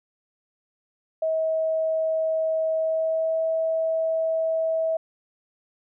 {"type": "tone with pitch glide", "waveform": "sine", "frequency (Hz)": [640, 647.1], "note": ["D#5", "E5"], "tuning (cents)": [49, -32], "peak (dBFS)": -21, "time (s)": [1.22, 4.97], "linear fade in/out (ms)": 5, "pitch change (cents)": 19, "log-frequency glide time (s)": [2.76, 3.43], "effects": []}